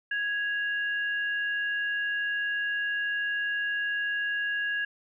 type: tone pair together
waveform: sine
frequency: 1661.2 / 2794 Hz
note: G#6 / F7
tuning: 0 / 0 cents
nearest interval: major sixth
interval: 900 cents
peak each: -27 / -37 dBFS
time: 0.11-4.85 s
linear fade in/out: 5 ms
effects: none